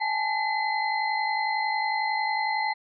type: tone cluster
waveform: sine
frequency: 821 / 872 / 2030 / 4170 Hz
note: G#5 / A5 / B6 / C8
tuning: -20 / -16 / +47 / -7 cents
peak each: -31 / -27 / -29 / -36 dBFS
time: 0-2.74 s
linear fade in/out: 20 ms
effects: none